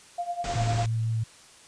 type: tone with tremolo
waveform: sine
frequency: 699 Hz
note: F5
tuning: 1 cent sharp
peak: -25 dBFS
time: 0.18-0.86 s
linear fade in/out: 5 ms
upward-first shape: triangle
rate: 10 Hz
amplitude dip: 90%
type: low-pass noise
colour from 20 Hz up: pink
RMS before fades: -34 dBFS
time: 0.44-0.86 s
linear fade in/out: 2 ms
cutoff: 8300 Hz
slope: 96 dB/octave
type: tone with vibrato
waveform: sine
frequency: 112.7 Hz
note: A2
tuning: 42 cents sharp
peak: -24 dBFS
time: 0.55-1.24 s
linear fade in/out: 10 ms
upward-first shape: triangle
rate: 5.8 Hz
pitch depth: 12 cents each way
effects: white hiss -52 dBFS RMS until 1.67 s + resampled to 22050 Hz